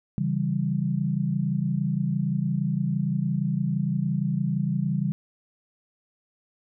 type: chord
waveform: sine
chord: C# diminished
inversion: none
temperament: equal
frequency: 138.59 / 164.81 / 196 Hz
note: C#3 / E3 / G3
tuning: 0 / 0 / 0 cents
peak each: -27 dBFS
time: 0.18-5.12 s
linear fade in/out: 0 ms
effects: none